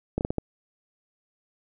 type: slowing click train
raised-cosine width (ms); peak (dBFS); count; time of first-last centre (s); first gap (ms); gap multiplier
2; -12; 5; 0.18-0.383; 29; 1.39
effects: none